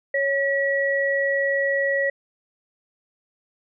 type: tone pair together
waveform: sine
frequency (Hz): 554.4 / 1927.2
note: C#5 / B6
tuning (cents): 0 / -43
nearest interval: octave + minor seventh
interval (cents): 2157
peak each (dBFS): -22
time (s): 0.14-2.1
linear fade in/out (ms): 5
effects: none